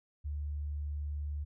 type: tone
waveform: sine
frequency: 73.42 Hz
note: D2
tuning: in tune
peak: -34 dBFS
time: 0.24-1.45 s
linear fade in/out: 20 ms
effects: none